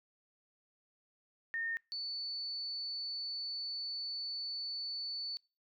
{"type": "tone pair in turn", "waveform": "sine", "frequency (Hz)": [1830, 4480], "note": ["A#6", "C#8"], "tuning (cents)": [-32, 18], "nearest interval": "octave + minor third", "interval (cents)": 1550, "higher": "second", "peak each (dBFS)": [-34, -37], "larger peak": "first", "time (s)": [[1.54, 1.77], [1.92, 5.37]], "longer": "second", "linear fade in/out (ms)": 0, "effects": ["noise-tail reverb RT60 0.3 s tail -25 dB re dry"]}